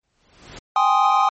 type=noise with exponential growth; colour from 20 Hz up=pink; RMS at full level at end=-35 dBFS; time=0.03-0.59 s; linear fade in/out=5 ms; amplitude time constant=120 ms
type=chord; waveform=triangle; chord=Ab major seventh; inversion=third; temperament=equal; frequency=784 / 830.6 / 1046.5 / 1244.5 Hz; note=G5 / Ab5 / C6 / Eb6; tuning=0 / 0 / 0 / 0 cents; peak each=-17 / -18 / -19 / -17 dBFS; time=0.76-1.29 s; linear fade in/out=2 ms
effects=MP3 32 kbps